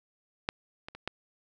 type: clicks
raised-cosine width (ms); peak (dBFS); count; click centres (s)
0.3; -12 / -24 / -28 / -16; 4; 0.489 / 0.885 / 0.95 / 1.076
effects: none